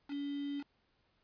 sine tone with quantisation, 284.2 Hz, C#4, 43 cents sharp, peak -36 dBFS, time 0.08-0.64 s, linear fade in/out 50 ms, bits 8, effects pink hiss -75 dBFS RMS until 1.23 s + resampled to 11025 Hz

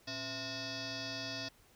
sine tone with frequency modulation, 2600 Hz, E7, 24 cents flat, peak -38 dBFS, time 0.07-1.49 s, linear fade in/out 10 ms, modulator 388 Hz, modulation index 7.1, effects pink hiss -65 dBFS RMS until 1.75 s

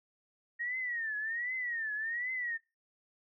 sine tone with vibrato, 1864.7 Hz, A#6, in tune, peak -33 dBFS, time 0.59-2.58 s, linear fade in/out 20 ms, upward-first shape triangle, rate 1.3 Hz, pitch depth 180 cents each way, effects noise-tail reverb RT60 0.3 s tail -26 dB re dry

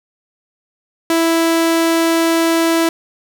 sawtooth tone, 330 Hz, E4, 2 cents sharp, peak -8 dBFS, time 1.1-2.89 s, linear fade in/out 2 ms, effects 7-bit

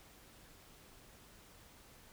silence, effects pink hiss -60 dBFS RMS until 2.12 s

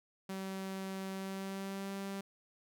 sawtooth tone with pitch glide, 191.7 to 196.18 Hz, G3 to G3, -38 to +2 cents, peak -35 dBFS, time 0.29-2.21 s, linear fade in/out 5 ms, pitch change +40 cents, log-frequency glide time 1.12-1.92 s, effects none

